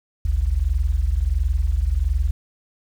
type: tone pair together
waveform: sine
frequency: 51.76 / 73.2 Hz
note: G#1 / D2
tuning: -5 / -5 cents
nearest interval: tritone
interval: 600 cents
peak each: -20 / -20 dBFS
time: 0.25-2.31 s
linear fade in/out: 5 ms
effects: 8-bit